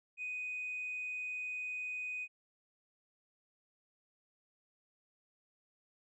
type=tone with hard clipping; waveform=sine; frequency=2494 Hz; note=D#7; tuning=3 cents sharp; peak=-38 dBFS; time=0.17-2.28 s; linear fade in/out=50 ms; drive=1 dB; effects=resampled to 22050 Hz